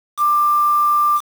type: tone with quantisation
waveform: sine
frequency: 1186 Hz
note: D6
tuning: 17 cents sharp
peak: -12 dBFS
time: 0.17-1.21 s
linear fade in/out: 50 ms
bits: 5
effects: none